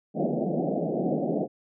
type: band-pass noise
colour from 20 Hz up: pink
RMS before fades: -27 dBFS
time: 0.14-1.48 s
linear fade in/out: 50 ms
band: 150 to 740 Hz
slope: 96 dB/octave
effects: none